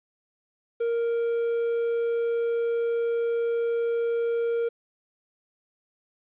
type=tone; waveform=triangle; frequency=466.2 Hz; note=A#4; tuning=in tune; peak=-21 dBFS; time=0.8-4.69 s; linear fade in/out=10 ms; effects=resampled to 8000 Hz + 10-bit